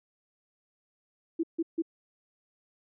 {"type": "tone bursts", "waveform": "sine", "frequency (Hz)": 329.6, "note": "E4", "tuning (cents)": 0, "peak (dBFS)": -25, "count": 3, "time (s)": [1.39, 1.822], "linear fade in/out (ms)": 10, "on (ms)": 44, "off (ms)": 150, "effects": []}